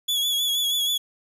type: tone with vibrato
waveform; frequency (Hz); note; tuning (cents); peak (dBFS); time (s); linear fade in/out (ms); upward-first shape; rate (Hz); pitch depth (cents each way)
40% pulse; 3387; G#7; +33; -20; 0.08-0.98; 10; sine; 6.3; 43
effects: 9-bit